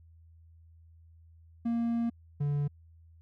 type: tone pair in turn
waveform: triangle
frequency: 233.1 / 144.57 Hz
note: A#3 / D3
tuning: 0 / -27 cents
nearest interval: minor sixth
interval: 827 cents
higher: first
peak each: -25 dBFS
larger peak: neither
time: 1.65-2.1 / 2.4-2.68 s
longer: first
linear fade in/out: 10 ms
effects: added 82 Hz sine -54 dBFS peak until 3.21 s